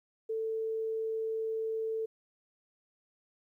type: tone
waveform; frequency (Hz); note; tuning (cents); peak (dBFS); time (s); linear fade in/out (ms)
sine; 444.2; A4; +16; -31; 0.29-2.06; 10
effects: 12-bit